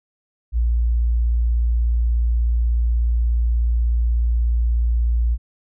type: tone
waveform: sine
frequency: 58.27 Hz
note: A#1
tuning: in tune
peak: -15 dBFS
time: 0.52-5.38 s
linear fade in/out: 50 ms
effects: none